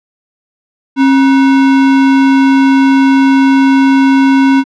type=tone with sample-and-hold; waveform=sine; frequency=269.7 Hz; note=C#4; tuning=47 cents flat; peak=-4 dBFS; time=0.96-4.64 s; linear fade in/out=50 ms; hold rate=1225 Hz; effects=low-pass 3000 Hz 12 dB/octave